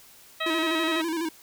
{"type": "harmonic tone", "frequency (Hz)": 640, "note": "D#5", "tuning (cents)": 49, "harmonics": [1, 2, 3, 4, 5, 6], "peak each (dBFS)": [-33, -32, -32, -34, -37, -33], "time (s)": [0.4, 1.02], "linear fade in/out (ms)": 10}
{"type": "tone with vibrato", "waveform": "square", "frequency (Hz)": 327.3, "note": "E4", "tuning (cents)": -12, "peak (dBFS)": -27, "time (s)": [0.46, 1.29], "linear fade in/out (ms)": 5, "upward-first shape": "square", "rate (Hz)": 12, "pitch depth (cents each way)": 62}
{"effects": ["white hiss -52 dBFS RMS until 1.42 s"]}